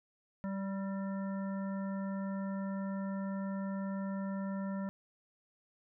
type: harmonic tone with a mistuned harmonic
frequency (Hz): 194.7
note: G3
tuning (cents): -12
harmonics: 1 / 3 / 5 / 7 / 9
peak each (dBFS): -35 / -45 / -49 / -52 / -54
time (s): 0.44-4.89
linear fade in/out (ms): 0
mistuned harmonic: 9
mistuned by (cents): +36
effects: none